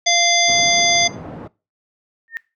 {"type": "harmonic tone", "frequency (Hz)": 692, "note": "F5", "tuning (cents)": -16, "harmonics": [1, 3, 5, 7, 9], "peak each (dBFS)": [-19, -19, -19, -19, -19], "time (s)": [0.06, 1.08], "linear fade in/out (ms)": 10}
{"type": "band-pass noise", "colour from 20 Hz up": "pink", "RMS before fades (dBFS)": -33, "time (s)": [0.48, 1.48], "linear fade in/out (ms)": 10, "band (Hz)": [120, 780], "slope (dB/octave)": 12}
{"type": "tone with exponential growth", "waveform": "sine", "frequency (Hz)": 1826, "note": "A#6", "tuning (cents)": -36, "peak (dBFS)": -19, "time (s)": [2.28, 2.37], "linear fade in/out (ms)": 0, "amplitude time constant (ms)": 19}
{"effects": ["noise-tail reverb RT60 0.3 s tail -22 dB re dry"]}